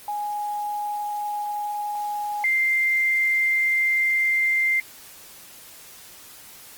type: tone pair in turn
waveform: sine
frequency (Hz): 830.6 / 2093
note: G#5 / C7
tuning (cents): 0 / 0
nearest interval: octave + major third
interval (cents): 1600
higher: second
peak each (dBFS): -25 / -18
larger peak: second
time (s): 0.08-2.44 / 2.44-4.8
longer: neither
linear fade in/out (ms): 2
effects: white hiss -45 dBFS RMS until 6.77 s + Opus 24 kbps